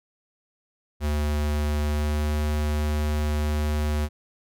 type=tone with pitch glide; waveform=square; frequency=74.4 to 75.13 Hz; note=D2 to D2; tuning=+23 to +40 cents; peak=-23 dBFS; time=1-4.09 s; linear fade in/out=50 ms; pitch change=+17 cents; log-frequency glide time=1.87-2.28 s; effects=none